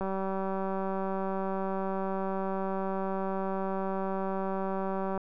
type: click train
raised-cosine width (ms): 1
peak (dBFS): -20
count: 993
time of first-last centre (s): 0.01-5.177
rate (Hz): 192
effects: none